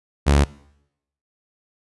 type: tone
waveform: sawtooth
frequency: 71.2 Hz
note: C#2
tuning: 47 cents sharp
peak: -9 dBFS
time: 0.26-0.45 s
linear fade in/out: 20 ms
effects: noise-tail reverb RT60 0.8 s tail -22 dB re dry + resampled to 24000 Hz